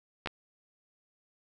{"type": "clicks", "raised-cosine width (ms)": 0.3, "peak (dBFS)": [-17, -19], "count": 2, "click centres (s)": [0.26, 0.273], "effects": []}